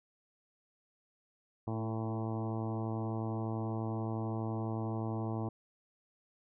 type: harmonic tone with a mistuned harmonic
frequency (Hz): 111.6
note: A2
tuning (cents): +25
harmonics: 1 / 2 / 3 / 4 / 5 / 6 / 7 / 8 / 9 / 10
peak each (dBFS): -36 / -40 / -41 / -46 / -50 / -47 / -47 / -50 / -50 / -55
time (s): 1.67-5.49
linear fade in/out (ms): 5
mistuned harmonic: 3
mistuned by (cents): -17
effects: none